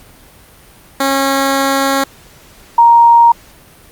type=tone pair in turn; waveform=10% pulse / sine; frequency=272.8 / 935.8 Hz; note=C#4 / A#5; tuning=-28 / +6 cents; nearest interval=octave + major sixth; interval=2134 cents; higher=second; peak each=-3 dBFS; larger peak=neither; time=1-2.04 / 2.78-3.32 s; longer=first; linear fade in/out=5 ms; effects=pink hiss -42 dBFS RMS until 3.91 s + Opus 48 kbps